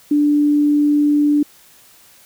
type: tone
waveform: sine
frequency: 293.7 Hz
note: D4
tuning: in tune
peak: -11 dBFS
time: 0.11-1.43 s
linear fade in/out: 5 ms
effects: white hiss -48 dBFS RMS until 2.25 s